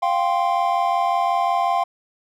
triangle chord, F suspended second, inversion none, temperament equal, 698.5 / 784 / 1046.5 Hz, F5 / G5 / C6, 0 / 0 / 0 cents, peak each -19 / -20 / -21 dBFS, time 0.02-1.84 s, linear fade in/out 10 ms, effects none

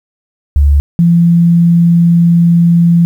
sine tone pair in turn, 71.6 / 170.29 Hz, D2 / F3, -43 / -43 cents, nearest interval octave + minor third, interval 1500 cents, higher second, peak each -4 dBFS, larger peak neither, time 0.56-0.8 / 0.99-3.05 s, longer second, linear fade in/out 0 ms, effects 7-bit

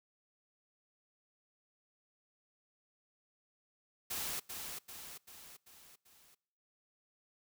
white noise with echo, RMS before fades -39 dBFS, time 4.1-4.4 s, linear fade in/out 10 ms, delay 390 ms, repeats 5, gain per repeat -5 dB, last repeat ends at 6.35 s, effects noise-tail reverb RT60 0.8 s tail -25 dB re dry

